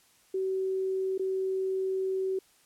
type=tone with dropouts; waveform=sine; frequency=380 Hz; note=F#4; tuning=46 cents sharp; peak=-27 dBFS; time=0.34-2.39 s; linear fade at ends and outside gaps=5 ms; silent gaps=1.179-1.194 s; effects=white hiss -63 dBFS RMS until 2.65 s + low-pass 12000 Hz 12 dB/octave

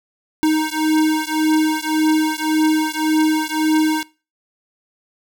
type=beating tone pair; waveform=square; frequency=311.1 / 312.9 Hz; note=D#4 / D#4; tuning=0 / +10 cents; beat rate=1.8 Hz; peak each=-19 dBFS; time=0.43-4.03 s; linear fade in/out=0 ms; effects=noise-tail reverb RT60 0.3 s tail -20 dB re dry

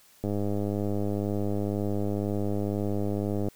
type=click train; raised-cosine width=2 ms; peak=-17 dBFS; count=332; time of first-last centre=0.24-3.485 s; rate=102 Hz; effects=white hiss -58 dBFS RMS until 3.55 s

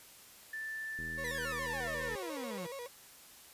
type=tone with pitch glide; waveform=sine; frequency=1765 to 1792.7 Hz; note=A6 to A6; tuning=+5 to +32 cents; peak=-38 dBFS; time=0.53-2.15 s; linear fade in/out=5 ms; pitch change=+27 cents; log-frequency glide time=1.41-2.01 s
type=click train; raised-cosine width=3 ms; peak=-36 dBFS; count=95; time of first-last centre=0.99-2.152 s; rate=80.9 Hz
type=tone with vibrato; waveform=35% pulse; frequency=515 Hz; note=C5; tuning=28 cents flat; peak=-40 dBFS; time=1.17-2.88 s; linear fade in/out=20 ms; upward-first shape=square; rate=7.1 Hz; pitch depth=110 cents each way
type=exponential sweep; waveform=sawtooth; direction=down; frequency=2076 to 164.81 Hz; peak=-37 dBFS; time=1.24-2.67 s; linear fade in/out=10 ms
effects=white hiss -56 dBFS RMS until 3.53 s + resampled to 32000 Hz

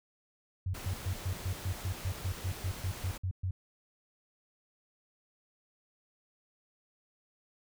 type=tone bursts; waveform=sine; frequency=92.6 Hz; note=F#2; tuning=2 cents sharp; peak=-30 dBFS; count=15; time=0.66-3.51 s; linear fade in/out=5 ms; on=78 ms; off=120 ms
type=noise; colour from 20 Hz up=pink; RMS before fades=-44 dBFS; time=0.74-3.18 s; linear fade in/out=10 ms
effects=none

